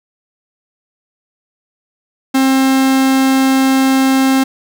45% pulse tone, 266 Hz, C4, 29 cents sharp, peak -9 dBFS, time 2.34-4.44 s, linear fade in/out 10 ms, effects none

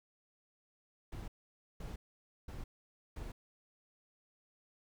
brown noise bursts, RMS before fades -44 dBFS, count 4, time 1.12-3.32 s, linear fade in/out 5 ms, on 160 ms, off 520 ms, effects none

